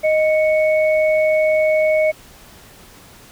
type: tone pair together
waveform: sine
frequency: 622.5 / 2217 Hz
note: D#5 / C#7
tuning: +1 / 0 cents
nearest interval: octave + minor seventh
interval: 2199 cents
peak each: -13 / -22 dBFS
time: 0.03-2.12 s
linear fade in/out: 20 ms
effects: pink hiss -44 dBFS RMS until 3.31 s